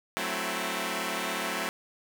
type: chord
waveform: 5% pulse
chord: F# half-diminished seventh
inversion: none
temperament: equal with one note detuned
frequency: 185 / 220 / 261.6 / 333.1 Hz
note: F#3 / A3 / C4 / E4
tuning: 0 / 0 / 0 / +18 cents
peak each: -24 dBFS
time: 0.17-1.69 s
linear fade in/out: 0 ms
effects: none